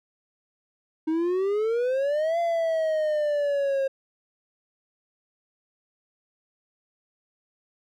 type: exponential two-way sweep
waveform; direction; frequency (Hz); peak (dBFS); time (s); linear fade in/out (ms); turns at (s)
triangle; up then down; 311.1 to 686 to 536; -20; 1.07-3.88; 10; 2.39
effects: none